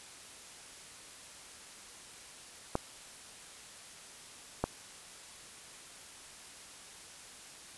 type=clicks; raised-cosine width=1 ms; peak=-15 dBFS; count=2; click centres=2.754 / 4.64 s; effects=white hiss -51 dBFS RMS until 7.77 s + resampled to 24000 Hz